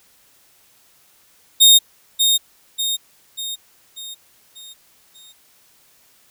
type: tone with echo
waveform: sawtooth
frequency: 3700 Hz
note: A#7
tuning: 14 cents flat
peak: -4 dBFS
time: 1.6-1.79 s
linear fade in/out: 20 ms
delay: 590 ms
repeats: 6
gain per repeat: -6 dB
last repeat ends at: 5.33 s
effects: white hiss -55 dBFS RMS until 6.3 s